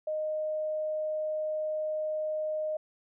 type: tone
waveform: sine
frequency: 618 Hz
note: D#5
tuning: 12 cents flat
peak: -29 dBFS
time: 0.07-2.77 s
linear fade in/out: 5 ms
effects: none